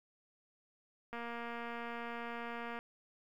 click train, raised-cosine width 0.5 ms, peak -29 dBFS, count 391, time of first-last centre 1.13-2.79 s, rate 235 Hz, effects 11-bit

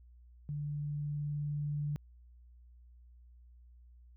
sine tone with level ramp, 146.83 Hz, D3, in tune, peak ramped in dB -35 to -32 dBFS, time 0.49-1.96 s, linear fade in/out 0 ms, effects added 60 Hz sine -55 dBFS peak until 4.16 s

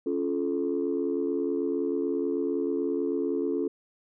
sine chord, Db augmented, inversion none, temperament just, 277.2 / 346.5 / 433.1 Hz, Db4 / F4 / A4, 0 / -14 / -27 cents, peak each -29 dBFS, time 0.06-3.68 s, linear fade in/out 5 ms, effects tanh soft clip ceiling -18 dBFS

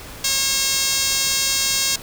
5% pulse tone with band-pass filter, 542 Hz, C#5, 39 cents flat, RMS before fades -20 dBFS, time 0.24-1.96 s, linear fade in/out 5 ms, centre 8900 Hz, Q 0.72, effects pink hiss -37 dBFS RMS until 2.02 s

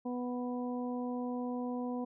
harmonic tone, 246.9 Hz, B3, in tune, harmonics 1 / 2 / 3 / 4, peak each -35 / -41 / -45 / -47 dBFS, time 0.05-2.05 s, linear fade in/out 10 ms, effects none

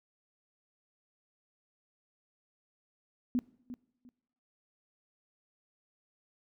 sine tone with echo, 246.9 Hz, B3, in tune, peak -26 dBFS, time 3.35-3.39 s, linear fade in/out 0 ms, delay 350 ms, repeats 2, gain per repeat -13 dB, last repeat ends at 4.09 s, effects noise-tail reverb RT60 0.8 s tail -21 dB re dry

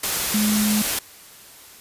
sine tone in noise, 211.4 Hz, G#3, 31 cents sharp, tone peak -18 dBFS, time 0.34-0.82 s, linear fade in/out 5 ms, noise white, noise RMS -23 dBFS, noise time 0.03-0.99 s, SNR +2 dB, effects white hiss -45 dBFS RMS until 1.8 s + resampled to 32000 Hz

